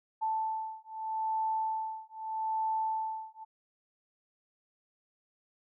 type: beating tone pair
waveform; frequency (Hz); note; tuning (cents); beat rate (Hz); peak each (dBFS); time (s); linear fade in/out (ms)
sine; 880 / 880.8; A5 / A5; 0 / +2; 0.8; -34 / -34; 0.21-3.45; 20
effects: none